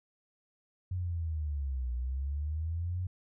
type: linear two-way sweep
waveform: sine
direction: down then up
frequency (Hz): 92.5 to 59.9 to 92.5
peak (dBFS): -31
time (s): 0.91-3.07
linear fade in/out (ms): 5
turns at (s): 1.93
effects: none